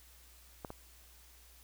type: clicks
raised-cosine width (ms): 1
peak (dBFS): -26 / -29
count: 2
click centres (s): 0.648 / 0.704
effects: added 60 Hz sine -60 dBFS peak until 1.63 s + white hiss -61 dBFS RMS until 1.63 s